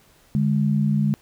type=tone pair together; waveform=sine; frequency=146.6 / 207.1 Hz; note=D3 / G#3; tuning=-3 / -5 cents; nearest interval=tritone; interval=598 cents; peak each=-20 dBFS; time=0.35-1.14 s; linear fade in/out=0 ms; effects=pink hiss -56 dBFS RMS until 1.21 s